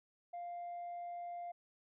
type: tone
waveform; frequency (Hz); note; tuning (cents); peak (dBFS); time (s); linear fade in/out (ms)
sine; 698.5; F5; 0; -40; 0.33-1.52; 10
effects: tanh soft clip ceiling -40 dBFS